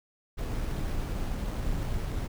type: noise with sample-and-hold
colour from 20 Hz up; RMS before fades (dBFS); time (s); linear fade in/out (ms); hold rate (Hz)
brown; -31; 0.37-2.28; 20; 7350
effects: none